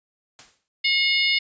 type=noise with exponential decay; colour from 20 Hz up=white; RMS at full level=-41 dBFS; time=0.39-0.68 s; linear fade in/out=0 ms; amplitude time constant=62 ms
type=harmonic tone; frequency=722 Hz; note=F#5; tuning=43 cents flat; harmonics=3 / 4 / 5 / 6 / 7; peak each=-21 / -25 / -26 / -27 / -27 dBFS; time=0.84-1.39 s; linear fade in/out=10 ms
effects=resampled to 16000 Hz